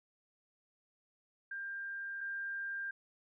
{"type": "tone pair in turn", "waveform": "sine", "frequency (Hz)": [1594, 1594], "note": ["G6", "G6"], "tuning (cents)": [28, 28], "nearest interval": "unison", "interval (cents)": 0, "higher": "neither", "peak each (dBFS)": [-39, -37], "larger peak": "second", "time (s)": [[1.51, 2.21], [2.21, 2.91]], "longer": "neither", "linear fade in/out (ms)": 5, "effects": []}